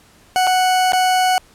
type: tone with dropouts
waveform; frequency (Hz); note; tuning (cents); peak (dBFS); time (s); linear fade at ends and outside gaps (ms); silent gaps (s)
40% pulse; 740; F#5; 0; -12; 0.36-1.38; 0; 0.469-0.473 / 0.921-0.933
effects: pink hiss -50 dBFS RMS until 1.54 s + low-pass 12000 Hz 12 dB/octave